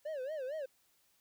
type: tone with vibrato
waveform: triangle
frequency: 567 Hz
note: C#5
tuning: 39 cents sharp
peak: -35 dBFS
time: 0.05-0.66 s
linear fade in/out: 10 ms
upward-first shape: sine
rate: 4.4 Hz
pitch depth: 200 cents each way
effects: white hiss -72 dBFS RMS until 1.2 s